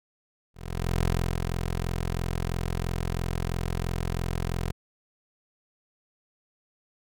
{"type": "tone with ADSR envelope", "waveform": "15% pulse", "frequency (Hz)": 43, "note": "F1", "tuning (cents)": -26, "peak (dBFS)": -16, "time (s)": [0.54, 4.72], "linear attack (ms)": 490, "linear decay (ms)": 350, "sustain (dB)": -5, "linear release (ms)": 16, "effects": []}